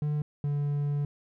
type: tone pair in turn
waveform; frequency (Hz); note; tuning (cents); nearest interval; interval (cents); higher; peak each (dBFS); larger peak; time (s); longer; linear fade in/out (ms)
triangle; 148.9 / 144.58; D3 / D3; +24 / -27; minor second; 51; first; -24; neither; 0.02-0.22 / 0.44-1.05; second; 2
effects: none